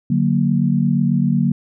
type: chord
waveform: sine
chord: D augmented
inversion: none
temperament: equal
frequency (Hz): 146.83 / 185 / 233.1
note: D3 / F#3 / A#3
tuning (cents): 0 / 0 / 0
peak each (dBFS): -18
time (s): 0.1-1.52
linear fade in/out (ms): 5
effects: none